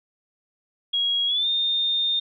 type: tone with pitch glide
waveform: sine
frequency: 3300 to 3640 Hz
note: G#7 to A#7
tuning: -12 to -42 cents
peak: -20 dBFS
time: 0.93-2.2 s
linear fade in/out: 10 ms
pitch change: +170 cents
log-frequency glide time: 1.27-1.48 s
effects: none